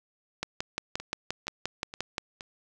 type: two click trains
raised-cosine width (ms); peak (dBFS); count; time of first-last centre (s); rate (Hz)
0.2; -13 / -22; 11 / 4; 0.43-2.181 / 1-2.408; 5.71 / 2.13
effects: none